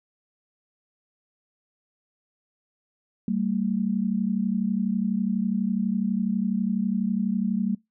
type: tone pair together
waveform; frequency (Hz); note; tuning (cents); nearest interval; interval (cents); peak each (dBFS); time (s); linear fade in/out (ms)
sine; 193.5 / 225.6; G3 / A3; -22 / +44; minor third; 266; -25; 3.28-7.75; 2
effects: noise-tail reverb RT60 0.2 s tail -26 dB re dry